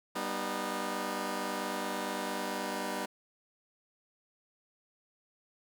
10% pulse chord, G augmented, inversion none, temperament just, 196 / 245 / 306.2 Hz, G3 / B3 / D#4, 0 / -14 / -28 cents, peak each -30 dBFS, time 0.15-3.06 s, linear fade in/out 10 ms, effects none

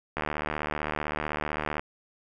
click train, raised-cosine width 0.5 ms, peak -14 dBFS, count 124, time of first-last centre 0.17-1.795 s, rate 75.7 Hz, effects none

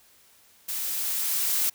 blue noise with level ramp, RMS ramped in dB -31 to -24 dBFS, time 0.68-1.7 s, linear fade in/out 10 ms, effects white hiss -58 dBFS RMS until 1.74 s

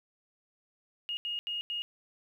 sine tone bursts at uneven times, 2860 Hz, F7, 41 cents sharp, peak -32 dBFS, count 4, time 1.09-1.17 / 1.25-1.39 / 1.47-1.61 / 1.7-1.82 s, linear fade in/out 0 ms, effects 11-bit

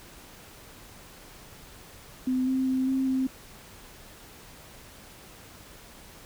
sine tone with pitch steps, 256.5 / 261.8 / 260.3 / 264.9 / 261.7 Hz, C4 / C4 / C4 / C4 / C4, -34 / +1 / -9 / +22 / 0 cents, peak -23 dBFS, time 2.27-3.27 s, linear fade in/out 5 ms, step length 200 ms, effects pink hiss -49 dBFS RMS until 6.25 s

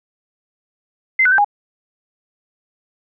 sine tone with pitch steps, 2070 / 1490 / 1558 / 821 Hz, C7 / F#6 / G6 / G#5, -19 / +12 / -11 / -20 cents, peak -10 dBFS, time 1.19-1.446 s, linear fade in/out 5 ms, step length 64 ms, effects none

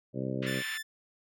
harmonic tone, 65.41 Hz, C2, in tune, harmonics 2 / 3 / 4 / 5 / 6 / 7 / 8 / 9, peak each -36 / -37 / -38 / -40 / -40 / -46 / -41 / -43 dBFS, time 0.13-0.63 s, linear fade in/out 50 ms
white band-pass noise, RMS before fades -40 dBFS, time 0.42-0.78 s, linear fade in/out 10 ms, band 1500 to 2900 Hz, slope 24 dB/octave
sawtooth tone, 1760 Hz, A6, in tune, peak -32 dBFS, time 0.46-0.83 s, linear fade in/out 20 ms
effects none

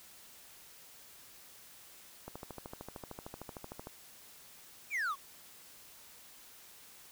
click train, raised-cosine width 1 ms, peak -29 dBFS, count 22, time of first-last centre 2.28-3.871 s, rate 13.2 Hz
triangle exponential sweep, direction down, 2532 to 1046.5 Hz, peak -30 dBFS, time 4.9-5.16 s, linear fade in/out 50 ms
effects white hiss -56 dBFS RMS until 7.11 s

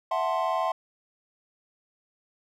triangle chord, F# half-diminished seventh, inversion third, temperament equal, 659.3 / 740 / 880 / 1046.5 Hz, E5 / F#5 / A5 / C6, 0 / 0 / 0 / 0 cents, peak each -27 / -28 / -31 / -27 dBFS, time 0.11-0.72 s, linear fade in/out 5 ms, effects none

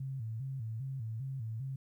sine tone with vibrato, 122.3 Hz, B2, 16 cents flat, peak -36 dBFS, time 0-1.76 s, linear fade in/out 5 ms, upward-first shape square, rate 2.5 Hz, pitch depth 160 cents each way, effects 12-bit

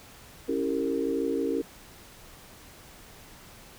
sine chord, C# diminished seventh, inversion none, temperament equal with one note detuned, 277.2 / 329.6 / 392 / 458.2 Hz, C#4 / E4 / G4 / Bb4, 0 / 0 / 0 / -30 cents, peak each -30 / -32 / -32 / -30 dBFS, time 0.48-1.62 s, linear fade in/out 10 ms, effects pink hiss -50 dBFS RMS until 3.78 s

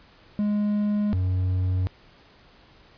triangle tone pair in turn, 207.7 / 92.23 Hz, G#3 / F#2, 0 / -5 cents, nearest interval octave + major second, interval 1405 cents, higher first, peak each -19 dBFS, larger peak neither, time 0.39-1.13 / 1.13-1.87 s, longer neither, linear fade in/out 0 ms, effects pink hiss -54 dBFS RMS until 2.97 s + resampled to 11025 Hz

